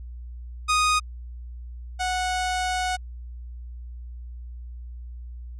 sawtooth tone pair in turn, 1242 / 736.1 Hz, D#6 / F#5, -3 / -9 cents, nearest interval major sixth, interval 906 cents, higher first, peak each -15 / -20 dBFS, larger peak first, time 0.68-1 / 1.99-2.97 s, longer second, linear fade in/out 20 ms, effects added 60 Hz sine -35 dBFS peak until 5.59 s + resampled to 22050 Hz

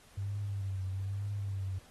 sine tone with vibrato, 98 Hz, G2, in tune, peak -33 dBFS, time 0.17-1.79 s, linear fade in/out 10 ms, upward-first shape triangle, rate 1.1 Hz, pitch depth 73 cents each way, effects pink hiss -60 dBFS RMS until 1.9 s + AAC 32 kbps

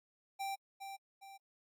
square tone with echo, 784 Hz, G5, in tune, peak -38 dBFS, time 0.39-0.56 s, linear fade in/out 20 ms, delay 410 ms, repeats 2, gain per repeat -7 dB, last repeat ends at 1.38 s, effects AAC 64 kbps

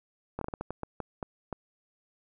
slowing click train, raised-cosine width 1 ms, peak -20 dBFS, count 11, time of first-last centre 0.39-1.527 s, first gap 23 ms, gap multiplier 1.33, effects none

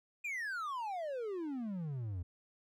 triangle exponential sweep, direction down, 2489 to 83 Hz, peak -35 dBFS, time 0.24-2.23 s, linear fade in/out 10 ms, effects none

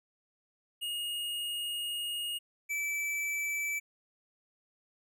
square tone pair in turn, 2862 / 2313 Hz, F7 / D7, +42 / -27 cents, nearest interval major third, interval 369 cents, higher first, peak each -34 / -32 dBFS, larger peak second, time 0.81-2.39 / 2.69-3.8 s, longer first, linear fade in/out 20 ms, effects none

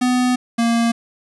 square tone pair in turn, 250 / 232.4 Hz, B3 / A#3, +21 / -5 cents, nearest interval minor second, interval 126 cents, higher first, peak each -15 dBFS, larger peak neither, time 0.01-0.36 / 0.58-0.92 s, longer first, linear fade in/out 10 ms, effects resampled to 24000 Hz + 8-bit

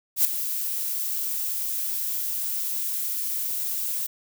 violet noise with ADSR envelope, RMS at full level -17 dBFS, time 0.16-4.07 s, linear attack 88 ms, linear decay 5 ms, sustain -11 dB, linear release 11 ms, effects none

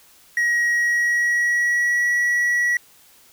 triangle tone with pitch glide, 1900 to 1932.1 Hz, A#6 to B6, +33 to -38 cents, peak -15 dBFS, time 0.37-2.77 s, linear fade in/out 2 ms, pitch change +29 cents, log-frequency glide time 0.72-2.09 s, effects white hiss -52 dBFS RMS until 3.32 s

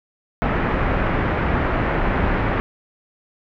pink low-pass noise, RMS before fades -20 dBFS, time 0.42-2.6 s, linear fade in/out 0 ms, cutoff 2100 Hz, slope 24 dB/octave, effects none

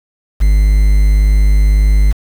triangle tone with quantisation, 50.9 Hz, G#1, 34 cents flat, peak -4 dBFS, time 0.4-2.13 s, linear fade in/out 20 ms, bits 5, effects none

